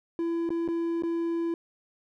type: tone with dropouts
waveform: triangle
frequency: 335.5 Hz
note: E4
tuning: 31 cents sharp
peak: -24 dBFS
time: 0.19-1.54 s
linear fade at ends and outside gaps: 1 ms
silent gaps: 0.492-0.504 / 0.678-0.686 / 1.023-1.035 s
effects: none